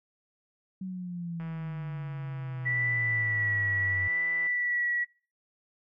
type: exponential sweep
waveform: sine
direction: down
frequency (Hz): 189.2 to 92.5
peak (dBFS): -33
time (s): 0.81-4.08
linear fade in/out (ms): 5
type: click train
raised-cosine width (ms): 0.5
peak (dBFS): -34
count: 501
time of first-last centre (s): 1.4-4.467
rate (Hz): 163
type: tone with vibrato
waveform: sine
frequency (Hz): 1956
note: B6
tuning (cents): -17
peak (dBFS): -26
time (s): 2.65-5.05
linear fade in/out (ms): 20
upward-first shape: sine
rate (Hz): 0.76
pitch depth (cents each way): 23
effects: noise-tail reverb RT60 0.4 s tail -22 dB re dry